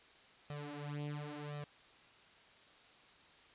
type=tone with flanger; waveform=sawtooth; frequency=146.83 Hz; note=D3; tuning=in tune; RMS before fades=-44 dBFS; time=0.5-1.64 s; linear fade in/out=0 ms; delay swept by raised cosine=1.6 to 6.5 ms; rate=0.94 Hz; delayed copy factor=+0.85; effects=white hiss -62 dBFS RMS until 3.54 s + resampled to 8000 Hz